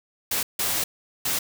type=noise bursts at uneven times; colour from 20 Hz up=white; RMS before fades=-25 dBFS; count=3; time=0.31-0.43 / 0.59-0.84 / 1.25-1.39 s; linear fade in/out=5 ms; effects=none